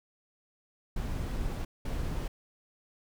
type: noise bursts at uneven times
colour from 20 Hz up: brown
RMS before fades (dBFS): -33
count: 2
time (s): 0.96-1.65 / 1.85-2.28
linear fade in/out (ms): 5
effects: none